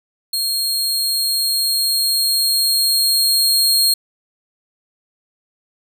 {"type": "tone with level ramp", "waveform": "sawtooth", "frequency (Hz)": 4248, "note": "C8", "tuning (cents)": 25, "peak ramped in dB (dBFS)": [-15, -9], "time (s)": [0.33, 3.94], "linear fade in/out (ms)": 5, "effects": []}